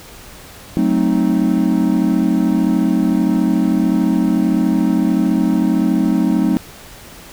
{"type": "chord", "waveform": "triangle", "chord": "F# diminished seventh", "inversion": "none", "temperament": "equal with one note detuned", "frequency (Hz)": [186.39, 220, 261.6, 311.1], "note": ["F#3", "A3", "C4", "Eb4"], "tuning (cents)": [13, 0, 0, 0], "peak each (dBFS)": -16, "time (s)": [0.77, 6.57], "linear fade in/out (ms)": 0, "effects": ["pink hiss -38 dBFS RMS until 7.32 s"]}